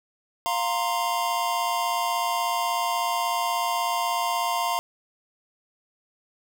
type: chord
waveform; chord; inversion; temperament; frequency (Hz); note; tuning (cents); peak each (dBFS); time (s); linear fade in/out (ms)
square; F suspended fourth; none; just; 698.5 / 931.3 / 1047.7; F5 / Bb5 / C6; 0 / -2 / +2; -29 / -28 / -29; 0.46-4.79; 0
effects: none